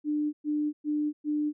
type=tone bursts; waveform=sine; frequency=298.8 Hz; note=D4; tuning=30 cents sharp; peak=-25 dBFS; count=4; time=0.04-1.53 s; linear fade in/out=50 ms; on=290 ms; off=110 ms; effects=none